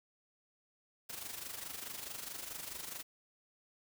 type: noise with amplitude modulation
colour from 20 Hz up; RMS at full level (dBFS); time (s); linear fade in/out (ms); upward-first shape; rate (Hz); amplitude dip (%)
white; -42; 1.09-3.03; 10; sine; 24.7; 65
effects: none